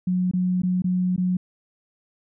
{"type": "tone with dropouts", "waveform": "sine", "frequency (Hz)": 182, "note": "F#3", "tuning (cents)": -28, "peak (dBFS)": -19, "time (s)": [0.07, 1.37], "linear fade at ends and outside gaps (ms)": 5, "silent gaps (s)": [[0.313, 0.335], [0.62, 0.633], [0.821, 0.842], [1.163, 1.178]], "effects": []}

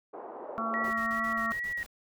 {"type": "band-pass noise", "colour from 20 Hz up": "pink", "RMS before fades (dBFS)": -42, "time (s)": [0.13, 0.91], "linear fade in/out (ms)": 10, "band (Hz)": [380, 940], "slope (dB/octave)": 24}
{"type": "harmonic tone", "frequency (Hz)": 225.5, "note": "A3", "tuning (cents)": 43, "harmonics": [1, 3, 5, 6], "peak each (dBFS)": [-36, -39, -33, -35], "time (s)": [0.58, 1.52], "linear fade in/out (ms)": 0}
{"type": "tone with vibrato", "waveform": "sine", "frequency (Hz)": 1905, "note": "A#6", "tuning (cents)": 37, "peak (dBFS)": -31, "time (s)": [0.74, 1.83], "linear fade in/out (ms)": 0, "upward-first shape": "sine", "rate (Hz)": 2.4, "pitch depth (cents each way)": 32}
{"type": "noise bursts", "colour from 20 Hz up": "pink", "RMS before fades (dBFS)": -49, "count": 8, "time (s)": [0.84, 1.863], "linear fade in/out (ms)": 2, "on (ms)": 92, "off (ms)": 41}
{"effects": []}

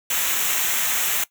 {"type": "noise with comb filter", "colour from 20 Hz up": "white", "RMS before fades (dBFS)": -22, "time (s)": [0.1, 1.24], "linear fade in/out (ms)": 5, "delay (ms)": 0.21, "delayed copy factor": -0.65, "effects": ["noise-tail reverb RT60 0.1 s tail -19 dB re dry"]}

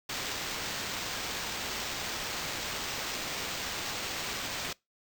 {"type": "noise with sample-and-hold", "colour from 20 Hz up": "white", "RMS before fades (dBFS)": -36, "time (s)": [0.09, 4.73], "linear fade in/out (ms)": 5, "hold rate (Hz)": 11025, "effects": ["noise-tail reverb RT60 0.2 s tail -23 dB re dry"]}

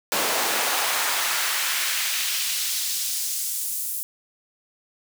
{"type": "noise with high-pass filter sweep", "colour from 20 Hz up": "pink", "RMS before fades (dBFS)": -25, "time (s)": [0.12, 4.03], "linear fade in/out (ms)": 0, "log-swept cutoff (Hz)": [450, 11000], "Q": 0.92, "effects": []}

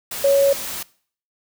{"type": "tone in noise", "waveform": "sine", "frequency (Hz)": 556, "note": "C#5", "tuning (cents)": 5, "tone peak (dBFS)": -12, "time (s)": [0.24, 0.53], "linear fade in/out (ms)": 5, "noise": "white", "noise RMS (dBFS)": -29, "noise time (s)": [0.11, 0.83], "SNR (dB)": 14, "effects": ["noise-tail reverb RT60 0.5 s tail -21 dB re dry"]}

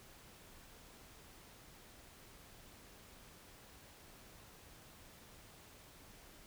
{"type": "silence", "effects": ["pink hiss -59 dBFS RMS until 6.46 s"]}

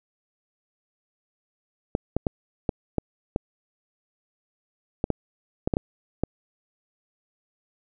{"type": "clicks", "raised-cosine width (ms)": 2, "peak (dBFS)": -9, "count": 12, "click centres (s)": [1.951, 2.166, 2.268, 2.692, 2.983, 3.361, 5.041, 5.103, 5.675, 5.738, 5.769, 6.236], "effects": []}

